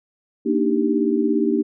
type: chord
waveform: sine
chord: Eb major seventh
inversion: second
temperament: equal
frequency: 233.1 / 293.7 / 311.1 / 392 Hz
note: Bb3 / D4 / Eb4 / G4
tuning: 0 / 0 / 0 / 0 cents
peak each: -22 dBFS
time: 0.45-1.63 s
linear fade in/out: 20 ms
effects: none